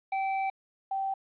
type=tone pair in turn; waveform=square / sine; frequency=774 / 776.9 Hz; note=G5 / G5; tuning=-22 / -16 cents; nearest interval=unison; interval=6 cents; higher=second; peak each=-28 dBFS; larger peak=neither; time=0.12-0.5 / 0.91-1.14 s; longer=first; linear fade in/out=5 ms; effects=resampled to 8000 Hz + 11-bit